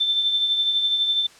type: tone with tremolo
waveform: sine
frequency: 3549 Hz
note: A7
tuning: 14 cents sharp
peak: -16 dBFS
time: 0-1.27 s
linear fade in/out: 10 ms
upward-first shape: triangle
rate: 12 Hz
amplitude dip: 50%
effects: white hiss -49 dBFS RMS until 1.39 s + low-pass 7000 Hz 12 dB/octave